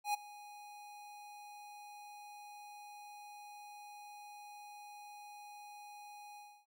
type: tone with ADSR envelope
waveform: square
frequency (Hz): 827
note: G#5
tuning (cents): -8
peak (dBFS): -31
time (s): 0.04-6.66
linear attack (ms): 100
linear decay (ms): 13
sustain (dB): -20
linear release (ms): 290
effects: none